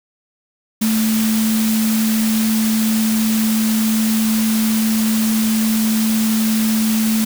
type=tone in noise; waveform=sine; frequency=220 Hz; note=A3; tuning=in tune; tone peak=-14 dBFS; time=0.81-7.25 s; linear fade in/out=10 ms; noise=white; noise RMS=-24 dBFS; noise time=0.81-7.25 s; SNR=+7 dB; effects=none